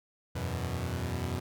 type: chord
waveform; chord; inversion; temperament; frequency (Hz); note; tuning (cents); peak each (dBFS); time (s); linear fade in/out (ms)
sawtooth; E suspended second; none; equal; 82.41 / 92.5 / 123.47; E2 / F#2 / B2; 0 / 0 / 0; -32; 0.35-1.4; 10
effects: none